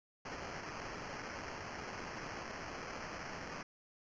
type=noise with sample-and-hold; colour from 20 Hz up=violet; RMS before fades=-45 dBFS; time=0.25-3.63 s; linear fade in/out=5 ms; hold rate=3675 Hz; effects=resampled to 16000 Hz